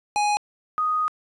square / sine tone pair in turn, 830.6 / 1244.5 Hz, G#5 / D#6, 0 / 0 cents, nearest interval perfect fifth, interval 700 cents, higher second, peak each -20 dBFS, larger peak neither, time 0.16-0.37 / 0.78-1.08 s, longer second, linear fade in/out 0 ms, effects resampled to 22050 Hz + 10-bit

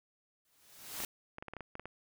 white noise with exponential growth, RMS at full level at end -37 dBFS, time 0.45-1.05 s, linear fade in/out 2 ms, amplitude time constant 130 ms
clicks, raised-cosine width 0.5 ms, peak -28 dBFS, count 11, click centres 1.003 / 1.037 / 1.384 / 1.425 / 1.483 / 1.536 / 1.567 / 1.607 / 1.754 / 1.796 / 1.856 s
effects none

